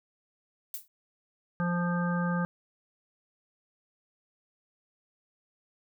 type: noise with exponential decay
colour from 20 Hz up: violet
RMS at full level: -32 dBFS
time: 0.74-0.88 s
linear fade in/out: 2 ms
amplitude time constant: 30 ms
type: harmonic tone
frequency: 174.61 Hz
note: F3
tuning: in tune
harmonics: 1 / 3 / 5 / 7 / 9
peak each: -27 / -37 / -39 / -37 / -37 dBFS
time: 1.6-2.45 s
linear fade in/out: 0 ms
effects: none